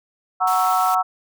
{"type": "chord", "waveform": "sine", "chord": "F# dominant seventh", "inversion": "none", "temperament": "equal", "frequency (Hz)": [740, 932.3, 1108.7, 1318.5], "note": ["F#5", "A#5", "C#6", "E6"], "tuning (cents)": [0, 0, 0, 0], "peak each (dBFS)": [-19, -25, -24, -20], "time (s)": [0.4, 1.03], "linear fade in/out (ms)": 20}
{"type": "high-pass noise", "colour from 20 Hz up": "white", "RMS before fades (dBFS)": -33, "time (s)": [0.47, 0.95], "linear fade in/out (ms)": 5, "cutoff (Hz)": 1200, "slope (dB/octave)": 48}
{"effects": []}